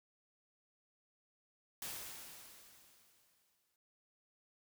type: noise with exponential decay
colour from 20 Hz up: white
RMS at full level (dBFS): -43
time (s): 1.82-3.76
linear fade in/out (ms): 1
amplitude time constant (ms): 420
effects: none